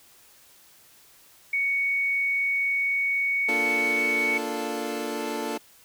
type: tone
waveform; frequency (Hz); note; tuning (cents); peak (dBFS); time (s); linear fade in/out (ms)
sine; 2229; C#7; +9; -22; 1.53-4.38; 5
type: chord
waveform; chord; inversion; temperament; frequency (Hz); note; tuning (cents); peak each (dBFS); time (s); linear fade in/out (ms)
25% pulse; Bb major seventh; none; equal; 233.1 / 293.7 / 349.2 / 440; Bb3 / D4 / F4 / A4; 0 / 0 / 0 / 0; -31 / -30 / -32 / -29; 3.48-5.58; 10
effects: white hiss -55 dBFS RMS until 5.84 s